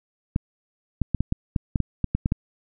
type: clicks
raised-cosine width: 5 ms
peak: -9 dBFS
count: 12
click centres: 0.361 / 1.017 / 1.147 / 1.206 / 1.324 / 1.562 / 1.758 / 1.803 / 2.043 / 2.15 / 2.259 / 2.321 s
effects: none